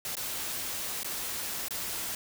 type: noise with dropouts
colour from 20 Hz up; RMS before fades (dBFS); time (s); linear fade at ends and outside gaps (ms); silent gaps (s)
white; -35; 0.05-2.15; 2; 0.154-0.168 / 1.033-1.045 / 1.684-1.707
effects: none